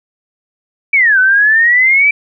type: exponential two-way sweep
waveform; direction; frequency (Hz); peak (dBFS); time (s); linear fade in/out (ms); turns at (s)
sine; down then up; 2340 to 1494 to 2340; -6; 0.93-2.11; 5; 1.19
effects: none

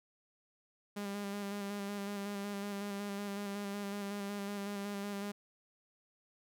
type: tone with vibrato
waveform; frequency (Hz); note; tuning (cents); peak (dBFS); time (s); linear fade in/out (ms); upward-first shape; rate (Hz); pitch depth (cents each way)
sawtooth; 201.6; G3; +49; -34; 0.96-5.32; 10; square; 5.4; 21
effects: none

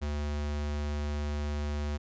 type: tone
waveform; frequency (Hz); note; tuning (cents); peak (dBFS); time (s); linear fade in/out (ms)
square; 73.6; D2; +4; -31; 0.01-1.98; 20
effects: resampled to 16000 Hz

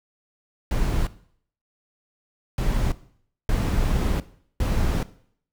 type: noise bursts at uneven times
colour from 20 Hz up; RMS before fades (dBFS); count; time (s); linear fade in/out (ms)
brown; -22; 4; 0.71-1.07 / 2.58-2.92 / 3.49-4.2 / 4.6-5.03; 2
effects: noise-tail reverb RT60 0.6 s tail -17 dB re dry

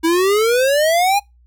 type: exponential sweep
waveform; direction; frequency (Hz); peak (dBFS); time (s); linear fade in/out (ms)
square; up; 320.1 to 830.6; -13; 0.03-1.2; 20
effects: noise-tail reverb RT60 0.2 s tail -26 dB re dry + added 60 Hz sine -48 dBFS peak until 1.46 s

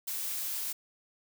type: noise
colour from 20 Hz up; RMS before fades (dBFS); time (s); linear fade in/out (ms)
blue; -35; 0.07-0.73; 10
effects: none

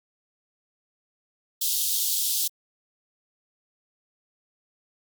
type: high-pass noise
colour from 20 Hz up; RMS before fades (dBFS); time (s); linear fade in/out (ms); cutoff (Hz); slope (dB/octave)
white; -25; 1.61-2.48; 10; 3200; 48
effects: Opus 48 kbps

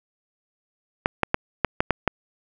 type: clicks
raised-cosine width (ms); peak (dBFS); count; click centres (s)
0.5; -3; 7; 1.059 / 1.233 / 1.344 / 1.647 / 1.805 / 1.907 / 2.077
effects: none

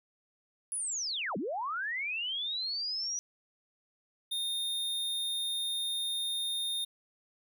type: linear two-way sweep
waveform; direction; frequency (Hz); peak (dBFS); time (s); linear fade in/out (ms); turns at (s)
sine; down then up; 10548 to 164.81 to 5880; -32; 0.72-3.19; 0; 1.37
type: tone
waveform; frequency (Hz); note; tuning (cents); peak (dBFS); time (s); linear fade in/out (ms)
square; 3660; A#7; -32; -32; 4.31-6.85; 10
effects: none

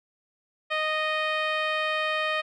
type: tone with low-pass filter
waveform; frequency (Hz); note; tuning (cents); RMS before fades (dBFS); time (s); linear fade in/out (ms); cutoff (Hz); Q
10% pulse; 620; D#5; -6; -27; 0.7-2.42; 20; 2800; 0.98
effects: none

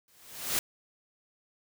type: noise with exponential growth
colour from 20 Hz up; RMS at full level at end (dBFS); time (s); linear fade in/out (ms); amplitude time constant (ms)
white; -26; 0.08-0.59; 1; 110
effects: none

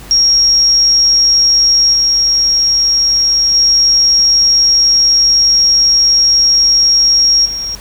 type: tone with level steps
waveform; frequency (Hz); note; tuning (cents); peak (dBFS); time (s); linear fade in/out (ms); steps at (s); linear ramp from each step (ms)
sine; 5588; F8; 0; -6 / -8 / -6 / -17; 0.11-7.75; 0; 1.93 / 3.54 / 7.45; 10
effects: added 50 Hz sine -32 dBFS peak until 7.8 s + pink hiss -35 dBFS RMS until 7.8 s

